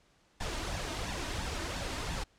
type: noise with flanger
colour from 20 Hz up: pink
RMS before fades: -36 dBFS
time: 0.4-2.24 s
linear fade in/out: 10 ms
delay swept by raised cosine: 1.1 to 3.3 ms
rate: 2.9 Hz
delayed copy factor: +0.55
effects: pink hiss -67 dBFS RMS until 2.38 s + low-pass 7000 Hz 12 dB/octave